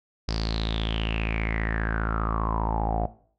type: tone with low-pass filter sweep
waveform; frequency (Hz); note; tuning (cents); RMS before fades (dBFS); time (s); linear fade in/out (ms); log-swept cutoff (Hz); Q
sawtooth; 55; A1; 0; -27; 0.28-3.06; 5; 5000 to 700; 9.5
effects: noise-tail reverb RT60 0.5 s tail -17 dB re dry